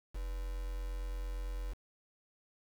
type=tone with quantisation; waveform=sine; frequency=44.43 Hz; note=F1; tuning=31 cents sharp; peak=-36 dBFS; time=0.14-1.74 s; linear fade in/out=20 ms; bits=8; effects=none